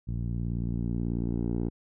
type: tone with low-pass filter sweep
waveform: 10% pulse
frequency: 58.27 Hz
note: A#1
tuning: in tune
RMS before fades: -30 dBFS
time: 0.07-1.7 s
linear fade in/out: 20 ms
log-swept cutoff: 130 to 400 Hz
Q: 1.1
effects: none